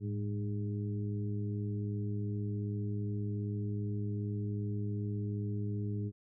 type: harmonic tone with a mistuned harmonic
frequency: 102.6 Hz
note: G#2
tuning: 21 cents flat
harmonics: 1 / 2 / 3 / 4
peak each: -34 / -40 / -44 / -46 dBFS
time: 0-6.12 s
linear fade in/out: 50 ms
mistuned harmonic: 1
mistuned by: +62 cents
effects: none